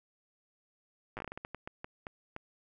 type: slowing click train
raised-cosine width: 0.5 ms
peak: -25 dBFS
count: 15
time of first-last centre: 1.17-2.364 s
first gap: 8 ms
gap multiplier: 1.32
effects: none